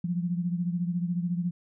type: beating tone pair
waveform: sine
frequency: 173.1 / 187.1 Hz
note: F3 / F#3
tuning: -15 / +20 cents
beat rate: 14 Hz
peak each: -27 / -33 dBFS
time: 0.04-1.51 s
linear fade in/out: 5 ms
effects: none